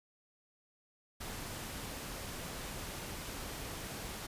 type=noise; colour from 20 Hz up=pink; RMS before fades=-43 dBFS; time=1.2-4.27 s; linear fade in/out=10 ms; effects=resampled to 32000 Hz